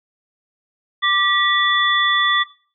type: tone cluster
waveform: sine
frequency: 1176 / 1937 / 3462 Hz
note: D6 / B6 / A7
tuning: +2 / -34 / -29 cents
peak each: -19 dBFS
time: 1.02-2.44 s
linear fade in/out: 20 ms
effects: noise-tail reverb RT60 0.4 s tail -18 dB re dry